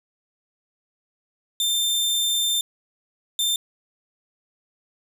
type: tone bursts at uneven times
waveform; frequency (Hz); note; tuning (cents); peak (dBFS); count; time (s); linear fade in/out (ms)
sawtooth; 3585; A7; +32; -17; 2; 1.6-2.61 / 3.39-3.56; 2
effects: none